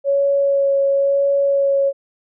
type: tone with vibrato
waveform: sine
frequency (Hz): 556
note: C#5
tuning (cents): +5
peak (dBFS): -13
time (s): 0.04-1.93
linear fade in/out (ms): 50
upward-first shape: sine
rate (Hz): 0.97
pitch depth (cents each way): 11
effects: none